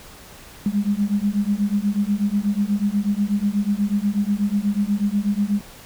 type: beating tone pair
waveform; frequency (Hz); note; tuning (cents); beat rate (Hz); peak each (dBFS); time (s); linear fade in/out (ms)
sine; 200 / 208.2; G3 / G#3; +35 / +5; 8.2; -21; 0.66-5.61; 2
effects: pink hiss -43 dBFS RMS until 5.85 s